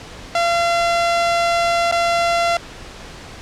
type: tone with dropouts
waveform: sawtooth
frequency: 684 Hz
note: F5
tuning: 36 cents flat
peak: -11 dBFS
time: 0.35-2.57 s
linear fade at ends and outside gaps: 2 ms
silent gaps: 1.914-1.923 s
effects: pink hiss -36 dBFS RMS until 3.41 s + low-pass 6000 Hz 12 dB/octave